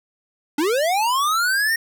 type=linear sweep; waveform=square; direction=up; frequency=277.2 to 1864.7 Hz; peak=-18 dBFS; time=0.58-1.76 s; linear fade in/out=5 ms; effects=none